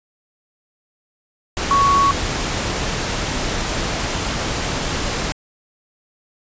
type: tone in noise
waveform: sine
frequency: 1115 Hz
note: C#6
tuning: 10 cents sharp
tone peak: -12 dBFS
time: 1.71-2.11 s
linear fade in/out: 0 ms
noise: pink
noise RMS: -22 dBFS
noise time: 1.57-5.32 s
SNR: +7 dB
effects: resampled to 16000 Hz